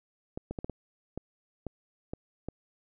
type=clicks; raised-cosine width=2 ms; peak=-22 dBFS; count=9; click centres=0.375 / 0.51 / 0.588 / 0.645 / 0.697 / 1.176 / 1.667 / 2.135 / 2.486 s; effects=none